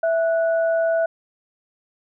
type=tone pair together; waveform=sine; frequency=659.3 / 1472.4 Hz; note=E5 / F#6; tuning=0 / -9 cents; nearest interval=octave + major second; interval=1391 cents; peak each=-17 / -29 dBFS; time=0.03-1.06 s; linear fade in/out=5 ms; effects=none